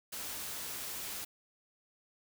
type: noise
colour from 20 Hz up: white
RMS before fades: -41 dBFS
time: 0.12-1.25 s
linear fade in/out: 10 ms
effects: none